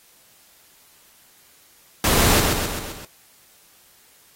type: noise with echo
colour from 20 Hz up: pink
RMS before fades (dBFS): -19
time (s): 2.04-2.4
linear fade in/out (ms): 2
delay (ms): 130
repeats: 5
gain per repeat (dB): -4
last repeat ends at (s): 3.05
effects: white hiss -54 dBFS RMS until 4.35 s + AAC 48 kbps